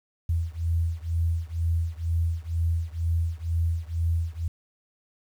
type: beating tone pair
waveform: sine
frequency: 82.41 / 84.51 Hz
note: E2 / E2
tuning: 0 / +44 cents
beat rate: 2.1 Hz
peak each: -26 / -27 dBFS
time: 0.29-4.48 s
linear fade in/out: 5 ms
effects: 9-bit